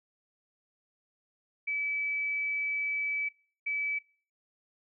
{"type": "tone bursts at uneven times", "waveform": "sine", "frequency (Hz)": 2298, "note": "D7", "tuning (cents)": -38, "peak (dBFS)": -29, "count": 2, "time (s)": [[1.67, 3.29], [3.66, 3.99]], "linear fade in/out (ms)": 10, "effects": ["noise-tail reverb RT60 0.5 s tail -24 dB re dry"]}